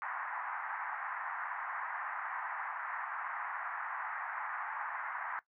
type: band-pass noise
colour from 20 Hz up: pink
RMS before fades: -40 dBFS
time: 0.02-5.39 s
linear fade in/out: 0 ms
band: 820 to 1900 Hz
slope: 48 dB/octave
effects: noise-tail reverb RT60 0.1 s tail -17 dB re dry

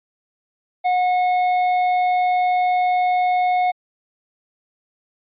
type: tone with tanh clipping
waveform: sine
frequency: 727 Hz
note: F#5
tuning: 31 cents flat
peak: -17 dBFS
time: 0.84-3.72 s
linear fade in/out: 20 ms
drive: 9 dB
effects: resampled to 8000 Hz

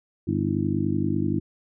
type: harmonic tone with a mistuned harmonic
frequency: 50.3 Hz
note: G1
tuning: 45 cents sharp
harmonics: 2 / 3 / 4 / 5 / 6 / 7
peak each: -29 / -29 / -29 / -29 / -29 / -29 dBFS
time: 0.27-1.4 s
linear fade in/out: 10 ms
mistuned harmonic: 7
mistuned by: -85 cents
effects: none

